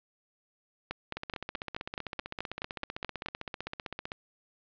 two click trains, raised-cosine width 0.3 ms, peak -20 / -18 dBFS, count 47 / 12, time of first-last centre 1.17-4.119 / 0.91-3.26 s, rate 15.6 / 4.68 Hz, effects resampled to 11025 Hz + 8-bit

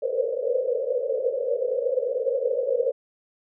pink band-pass noise, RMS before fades -25 dBFS, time 0.02-2.92 s, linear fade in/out 10 ms, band 470 to 550 Hz, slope 96 dB/octave, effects none

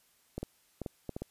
clicks, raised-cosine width 2 ms, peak -23 dBFS, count 7, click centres 0.38 / 0.43 / 0.817 / 0.862 / 1.093 / 1.165 / 1.22 s, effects white hiss -68 dBFS RMS until 1.3 s + resampled to 32000 Hz

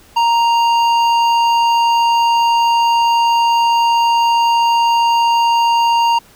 triangle tone with hard clipping, 932.3 Hz, A#5, in tune, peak -12 dBFS, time 0.16-6.19 s, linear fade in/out 10 ms, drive 14 dB, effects pink hiss -46 dBFS RMS until 6.35 s

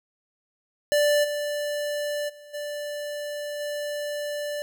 square tone with level steps, 587.3 Hz, D5, in tune, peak -19 / -27 / -45 / -31 / -29 dBFS, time 0.92-4.62 s, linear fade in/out 0 ms, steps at 1.23 / 2.28 / 2.53 / 3.59 s, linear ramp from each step 20 ms, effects none

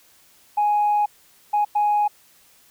sine tone bursts at uneven times, 832 Hz, G#5, 3 cents sharp, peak -15 dBFS, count 3, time 0.57-1.06 / 1.53-1.65 / 1.75-2.08 s, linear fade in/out 10 ms, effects tanh soft clip ceiling -13 dBFS + white hiss -55 dBFS RMS until 2.7 s

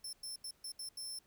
25% pulse tone bursts at uneven times, 5340 Hz, E8, 22 cents sharp, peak -37 dBFS, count 6, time 0.04-0.13 / 0.23-0.36 / 0.44-0.51 / 0.64-0.72 / 0.79-0.89 / 0.97-1.19 s, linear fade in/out 5 ms, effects pink hiss -71 dBFS RMS until 1.26 s

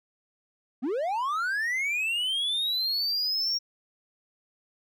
triangle linear sweep, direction up, 220 to 5610 Hz, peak -24 dBFS, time 0.82-3.59 s, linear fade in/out 20 ms, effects none

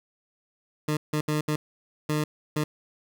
20% pulse tone bursts at uneven times, 151.7 Hz, D#3, 44 cents flat, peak -19 dBFS, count 6, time 0.88-0.97 / 1.13-1.21 / 1.28-1.41 / 1.48-1.56 / 2.09-2.24 / 2.56-2.64 s, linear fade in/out 5 ms, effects none

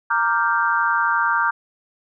sine chord, G minor seventh, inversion first, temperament equal with one note detuned, 928.6 / 1174.7 / 1396.9 / 1568 Hz, Bb5 / D6 / F6 / G6, -7 / 0 / 0 / 0 cents, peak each -22 dBFS, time 0.1-1.51 s, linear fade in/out 10 ms, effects none

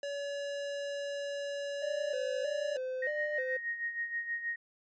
square tone, 568 Hz, C#5, 42 cents sharp, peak -36 dBFS, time 0.03-2.77 s, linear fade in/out 2 ms
triangle tone with vibrato, 554.4 Hz, C#5, in tune, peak -32 dBFS, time 1.82-3.57 s, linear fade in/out 5 ms, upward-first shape square, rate 1.6 Hz, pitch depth 130 cents each way
sine tone with tremolo, 1868 Hz, A#6, 3 cents sharp, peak -31 dBFS, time 3.02-4.56 s, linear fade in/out 5 ms, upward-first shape sine, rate 6.3 Hz, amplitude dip 65%
effects resampled to 16000 Hz

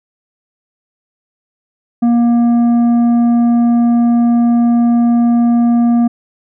sine tone with tanh clipping, 236.6 Hz, A#3, 26 cents sharp, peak -9 dBFS, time 2.02-6.08 s, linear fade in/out 10 ms, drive 7 dB, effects none

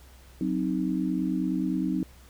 sine chord, C diminished, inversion second, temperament equal, 185 / 261.6 / 311.1 Hz, Gb3 / C4 / Eb4, 0 / 0 / 0 cents, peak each -29 dBFS, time 0.41-2.03 s, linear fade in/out 2 ms, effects added 64 Hz sine -50 dBFS peak until 2.29 s + pink hiss -56 dBFS RMS until 2.29 s

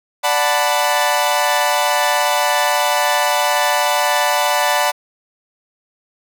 sawtooth chord, B minor seventh, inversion first, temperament equal with one note detuned, 587.3 / 740 / 880 / 992.3 Hz, D5 / F#5 / A5 / B5, 0 / 0 / 0 / +8 cents, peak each -16 dBFS, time 0.23-4.92 s, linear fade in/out 20 ms, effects none

